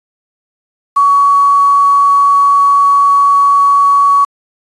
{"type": "tone with quantisation", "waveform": "sine", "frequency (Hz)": 1126, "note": "C#6", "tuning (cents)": 27, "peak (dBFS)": -5, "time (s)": [0.96, 4.25], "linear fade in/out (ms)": 10, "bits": 5, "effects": ["resampled to 24000 Hz"]}